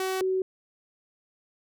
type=tone pair in turn; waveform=sawtooth / sine; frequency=377.5 / 376.1 Hz; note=F#4 / F#4; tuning=+35 / +28 cents; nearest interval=unison; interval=7 cents; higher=first; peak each=-23 dBFS; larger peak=neither; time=0-0.21 / 0.21-0.42 s; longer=neither; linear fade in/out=2 ms; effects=none